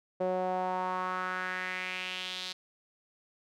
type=tone with band-pass filter sweep; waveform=sawtooth; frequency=184 Hz; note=F#3; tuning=9 cents flat; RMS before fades=-34 dBFS; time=0.2-2.53 s; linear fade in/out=10 ms; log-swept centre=540 to 4100 Hz; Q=3.2; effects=none